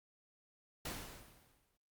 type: noise with exponential decay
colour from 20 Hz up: pink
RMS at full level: -41 dBFS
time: 0.85-1.77 s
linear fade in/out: 5 ms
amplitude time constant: 200 ms
effects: Opus 48 kbps